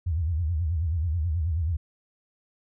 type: tone with vibrato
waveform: sine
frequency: 81.9 Hz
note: E2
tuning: 11 cents flat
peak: -23 dBFS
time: 0.06-1.77 s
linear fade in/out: 10 ms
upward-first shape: sine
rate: 9.3 Hz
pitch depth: 170 cents each way
effects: none